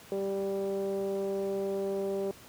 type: tone with low-pass filter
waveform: 10% pulse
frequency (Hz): 196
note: G3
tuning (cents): 0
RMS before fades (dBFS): -32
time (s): 0.12-2.31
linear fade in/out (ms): 0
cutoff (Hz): 470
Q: 7.7
effects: pink hiss -52 dBFS RMS until 2.48 s + high-pass 80 Hz 12 dB/octave